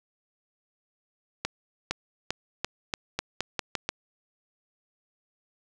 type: accelerating click train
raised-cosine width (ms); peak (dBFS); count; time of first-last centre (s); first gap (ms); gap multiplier
0.2; -10; 10; 1.45-3.89; 460; 0.86
effects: none